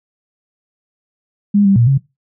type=tone with pitch steps; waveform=sine; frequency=203.8 / 196.4 / 118.1 / 136.4 Hz; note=G#3 / G3 / A#2 / C#3; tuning=-32 / +4 / +23 / -28 cents; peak=-8 dBFS; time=1.54-1.98 s; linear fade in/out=10 ms; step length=110 ms; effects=noise-tail reverb RT60 0.2 s tail -19 dB re dry